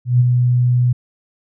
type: tone with ADSR envelope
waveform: sine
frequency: 123.47 Hz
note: B2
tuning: in tune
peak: -7 dBFS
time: 0.05-0.93 s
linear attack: 150 ms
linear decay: 26 ms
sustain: -4 dB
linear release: 9 ms
effects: none